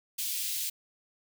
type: high-pass noise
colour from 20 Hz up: white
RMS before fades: -33 dBFS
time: 0.18-0.7 s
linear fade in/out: 10 ms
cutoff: 2600 Hz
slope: 24 dB/octave
effects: none